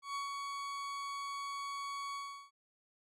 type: tone with ADSR envelope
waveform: 40% pulse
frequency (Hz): 1121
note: C#6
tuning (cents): +19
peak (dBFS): -35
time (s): 0.02-2.51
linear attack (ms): 130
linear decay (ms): 140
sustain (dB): -3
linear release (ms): 360
effects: low-pass 8000 Hz 12 dB/octave